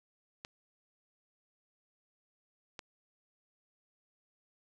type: clicks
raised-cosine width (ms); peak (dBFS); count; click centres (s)
0.2; -25; 2; 0.449 / 2.792
effects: none